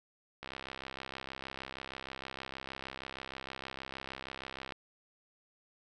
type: click train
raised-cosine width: 0.3 ms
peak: -25 dBFS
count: 286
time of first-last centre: 0.43-4.722 s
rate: 66.4 Hz
effects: none